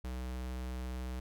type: tone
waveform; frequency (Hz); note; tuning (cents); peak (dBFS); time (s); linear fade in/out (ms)
square; 63; B1; +35; -38; 0.04-1.2; 5
effects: none